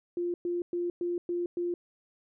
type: tone bursts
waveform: sine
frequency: 349.2 Hz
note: F4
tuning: in tune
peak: -28 dBFS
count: 6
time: 0.17-1.74 s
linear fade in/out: 2 ms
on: 170 ms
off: 110 ms
effects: none